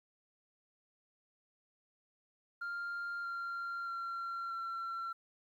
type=tone with pitch steps; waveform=sine; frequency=1396.9 / 1383.3 / 1369.7 / 1356.3 Hz; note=F6 / F6 / F6 / E6; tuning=0 / -17 / -34 / +49 cents; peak=-35 dBFS; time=2.61-5.13 s; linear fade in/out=10 ms; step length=630 ms; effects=tanh soft clip ceiling -36 dBFS + 12-bit